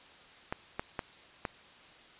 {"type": "clicks", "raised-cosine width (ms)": 0.5, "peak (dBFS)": -18, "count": 4, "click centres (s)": [0.525, 0.795, 0.992, 1.452], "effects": ["white hiss -55 dBFS RMS until 2.19 s", "resampled to 8000 Hz"]}